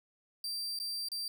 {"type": "tone with dropouts", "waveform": "40% pulse", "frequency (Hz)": 4700, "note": "D8", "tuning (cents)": 1, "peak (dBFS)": -34, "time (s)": [0.44, 1.28], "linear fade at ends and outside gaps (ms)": 2, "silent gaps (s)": [[0.789, 0.799], [1.086, 1.117]], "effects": []}